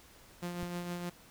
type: tone with tremolo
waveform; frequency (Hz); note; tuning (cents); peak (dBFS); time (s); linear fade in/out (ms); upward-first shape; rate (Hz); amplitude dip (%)
sawtooth; 175.4; F3; +8; -31; 0.42-1.1; 10; triangle; 6.5; 45
type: click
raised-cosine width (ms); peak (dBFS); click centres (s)
5; -29; 0.63
effects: pink hiss -58 dBFS RMS until 1.3 s